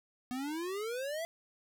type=exponential sweep; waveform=square; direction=up; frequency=244.6 to 681 Hz; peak=-36 dBFS; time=0.31-1.25 s; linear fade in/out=0 ms; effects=none